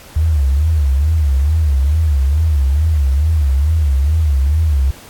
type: tone with vibrato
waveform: sine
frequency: 73.42 Hz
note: D2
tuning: in tune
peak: -10 dBFS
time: 0.16-4.91 s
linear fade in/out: 5 ms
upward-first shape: sine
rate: 2.3 Hz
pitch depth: 170 cents each way
effects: pink hiss -39 dBFS RMS until 5.09 s + AAC 64 kbps